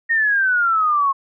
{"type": "exponential sweep", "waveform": "sine", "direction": "down", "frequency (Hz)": [1864.7, 1080], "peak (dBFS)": -14, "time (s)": [0.09, 1.13], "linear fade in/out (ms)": 20, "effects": []}